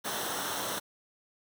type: noise with comb filter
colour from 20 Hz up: pink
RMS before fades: -34 dBFS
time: 0.04-0.8 s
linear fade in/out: 20 ms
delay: 0.42 ms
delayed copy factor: -0.6
effects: high-pass 150 Hz 12 dB/octave